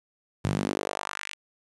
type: tone with high-pass filter sweep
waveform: sawtooth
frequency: 49.83 Hz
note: G1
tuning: 29 cents sharp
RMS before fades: -31 dBFS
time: 0.44-1.34 s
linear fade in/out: 10 ms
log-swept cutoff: 110 to 2700 Hz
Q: 2
effects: resampled to 24000 Hz + 9-bit